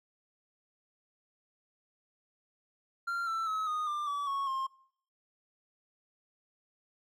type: tone with pitch steps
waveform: triangle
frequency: 1384 / 1333 / 1283.9 / 1236.6 / 1191 / 1147.1 / 1104.8 / 1064.1 Hz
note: F6 / E6 / E6 / D#6 / D6 / D6 / C#6 / C6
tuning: -16 / +19 / -46 / -11 / +24 / -41 / -6 / +29 cents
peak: -29 dBFS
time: 3.07-4.67 s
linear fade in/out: 10 ms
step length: 200 ms
effects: noise-tail reverb RT60 0.6 s tail -22 dB re dry